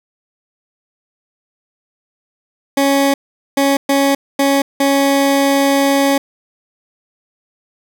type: tone bursts at uneven times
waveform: 20% pulse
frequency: 277.2 Hz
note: C#4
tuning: in tune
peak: -6 dBFS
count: 5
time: 2.77-3.14 / 3.57-3.77 / 3.89-4.15 / 4.39-4.62 / 4.8-6.18 s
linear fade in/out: 5 ms
effects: none